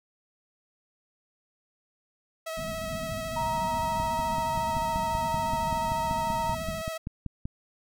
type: tone with vibrato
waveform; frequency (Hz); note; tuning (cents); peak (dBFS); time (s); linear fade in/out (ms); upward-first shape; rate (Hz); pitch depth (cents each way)
sawtooth; 646; E5; -35; -29; 2.46-6.98; 10; square; 14; 17
type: low-pass noise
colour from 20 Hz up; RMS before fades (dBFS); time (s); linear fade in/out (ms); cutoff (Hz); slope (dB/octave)
white; -38; 2.57-6.82; 5; 250; 96
type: tone with pitch glide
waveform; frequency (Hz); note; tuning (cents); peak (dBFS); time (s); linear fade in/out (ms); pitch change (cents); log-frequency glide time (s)
sine; 937 to 927.3; A#5 to A#5; +9 to -9; -27; 3.36-6.55; 10; -18; 4.06-4.93
type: click train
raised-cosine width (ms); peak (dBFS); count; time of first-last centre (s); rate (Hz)
5; -21; 19; 4-7.455; 5.21
effects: none